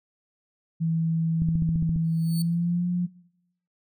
sine tone with pitch glide, 163.4 to 177.16 Hz, E3 to F3, -15 to +25 cents, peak -22 dBFS, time 0.8-3.07 s, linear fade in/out 20 ms, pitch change +140 cents, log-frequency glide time 2.23-2.88 s
click train, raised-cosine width 5 ms, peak -18 dBFS, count 9, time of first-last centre 1.42-1.961 s, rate 14.8 Hz
15% pulse tone with exponential growth, 4457 Hz, C#8, 9 cents sharp, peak -25 dBFS, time 2.04-2.42 s, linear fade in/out 2 ms, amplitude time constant 82 ms
effects noise-tail reverb RT60 0.8 s tail -21 dB re dry

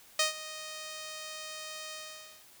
5% pulse tone with ADSR envelope, 622.3 Hz, D#5, in tune, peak -12 dBFS, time 0.19-2.45 s, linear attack 5 ms, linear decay 130 ms, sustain -17 dB, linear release 520 ms, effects white hiss -57 dBFS RMS until 2.6 s

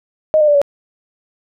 sine tone with pitch steps, 622.3 / 603.5 / 585.3 / 567.7 Hz, D#5 / D5 / D5 / C#5, 0 / +47 / -6 / +41 cents, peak -8 dBFS, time 0.34-0.616 s, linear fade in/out 0 ms, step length 69 ms, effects none

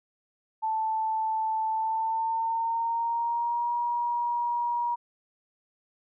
sine tone with pitch glide, 880 to 954.1 Hz, A5 to A#5, 0 to +40 cents, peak -25 dBFS, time 0.62-4.96 s, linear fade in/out 20 ms, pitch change +140 cents, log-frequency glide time 1.7-3.73 s, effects none

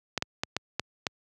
clicks, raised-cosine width 0.2 ms, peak -10 dBFS, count 6, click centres 0.177 / 0.224 / 0.435 / 0.566 / 0.796 / 1.068 s, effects high-pass 80 Hz 12 dB/octave

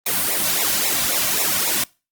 white noise with flanger, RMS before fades -20 dBFS, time 0.06-1.84 s, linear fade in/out 5 ms, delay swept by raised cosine 0.63 to 2.43 ms, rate 3.7 Hz, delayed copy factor -1, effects noise-tail reverb RT60 0.3 s tail -24 dB re dry + Opus 32 kbps

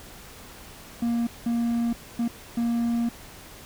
triangle tone bursts at uneven times, 234.6 Hz, A#3, 11 cents sharp, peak -20 dBFS, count 4, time 1.02-1.27 / 1.46-1.93 / 2.19-2.28 / 2.57-3.09 s, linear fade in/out 5 ms, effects pink hiss -45 dBFS RMS until 3.65 s

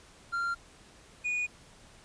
triangle tone pair in turn, 1385 / 2459 Hz, F6 / D#7, -15 / -21 cents, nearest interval minor seventh, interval 994 cents, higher second, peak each -27 dBFS, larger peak neither, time 0.32-0.55 / 1.24-1.47 s, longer neither, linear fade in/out 20 ms, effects pink hiss -56 dBFS RMS until 2.04 s + resampled to 22050 Hz

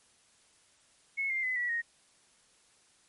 sine tone with pitch steps, 2189 / 2103 / 2021 / 1942.3 / 1866.4 Hz, C#7 / C7 / B6 / B6 / A#6, -22 / +8 / +39 / -29 / +2 cents, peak -29 dBFS, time 1.17-1.82 s, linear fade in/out 20 ms, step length 130 ms, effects white hiss -65 dBFS RMS until 3.08 s + MP3 48 kbps

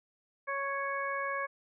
harmonic tone, 554.4 Hz, C#5, in tune, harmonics 1 / 2 / 3 / 4, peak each -38 / -35 / -37 / -41 dBFS, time 0.47-1.47 s, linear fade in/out 20 ms, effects none

